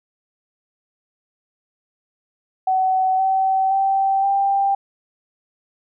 sine tone with pitch steps, 754 / 765.9 / 777.9 / 790.1 Hz, F#5 / G5 / G5 / G5, +32 / -40 / -14 / +13 cents, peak -15 dBFS, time 2.67-4.75 s, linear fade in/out 5 ms, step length 520 ms, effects none

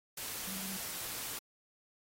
sine tone in noise, 191.6 Hz, G3, 39 cents flat, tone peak -45 dBFS, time 0.47-0.77 s, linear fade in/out 5 ms, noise white, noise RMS -41 dBFS, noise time 0.17-1.39 s, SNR -7 dB, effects AAC 48 kbps

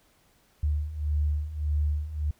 sine beating tone pair, 73.42 / 75.12 Hz, D2 / D2, 0 / +40 cents, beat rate 1.7 Hz, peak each -30 / -26 dBFS, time 0.63-2.31 s, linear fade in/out 5 ms, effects pink hiss -64 dBFS RMS until 2.39 s

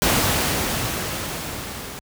pink noise with level ramp, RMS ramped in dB -17 to -34 dBFS, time 0.02-1.99 s, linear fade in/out 0 ms, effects high-pass 60 Hz 12 dB/octave

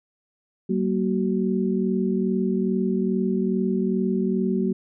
sine tone cluster, 190.2 / 232.6 / 374.6 Hz, F#3 / A#3 / F#4, +48 / -4 / +21 cents, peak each -23 / -25 / -26 dBFS, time 0.69-4.73 s, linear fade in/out 10 ms, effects none

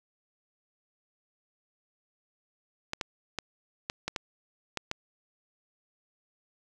clicks, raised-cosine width 0.2 ms, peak -14 dBFS, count 8, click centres 2.934 / 3.012 / 3.387 / 3.899 / 4.08 / 4.162 / 4.773 / 4.914 s, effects none

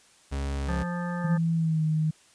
40% pulse tone, 69.3 Hz, C#2, in tune, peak -27 dBFS, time 0.31-0.84 s, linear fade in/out 20 ms
harmonic tone, 175.2 Hz, F3, 6 cents sharp, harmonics 1 / 3 / 5 / 7 / 9 / 10, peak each -29 / -38 / -39 / -40 / -43 / -42 dBFS, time 0.68-1.38 s, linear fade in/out 10 ms
sine tone with pitch glide, 165.2 to 156.2 Hz, E3 to D#3, +4 to +7 cents, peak -22 dBFS, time 1.24-2.11 s, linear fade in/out 10 ms, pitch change -97 cents, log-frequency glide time 1.54-1.83 s
effects white hiss -58 dBFS RMS until 2.34 s + resampled to 22050 Hz

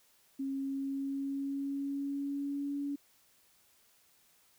sine tone with pitch glide, 271.5 to 283.7 Hz, C#4 to C#4, -36 to +40 cents, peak -33 dBFS, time 0.39-2.96 s, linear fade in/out 10 ms, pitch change +76 cents, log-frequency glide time 0.49-2.77 s, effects white hiss -67 dBFS RMS until 4.58 s

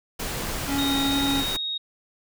pink noise, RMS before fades -30 dBFS, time 0.19-1.57 s, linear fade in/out 10 ms
square tone with vibrato, 277.2 Hz, C#4, in tune, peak -24 dBFS, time 0.67-1.44 s, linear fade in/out 50 ms, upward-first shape triangle, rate 2.3 Hz, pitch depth 12 cents each way
sine tone with pitch glide, 3729 to 3753 Hz, A#7 to A#7, 0 to +11 cents, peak -26 dBFS, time 0.78-1.78 s, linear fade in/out 10 ms, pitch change +11 cents, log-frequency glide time 0.89-1.57 s
effects none

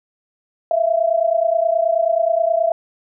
sine tone pair together, 650 / 679.4 Hz, E5 / F5, -24 / -48 cents, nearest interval minor second, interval 76 cents, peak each -17 dBFS, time 0.71-2.72 s, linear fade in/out 2 ms, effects none

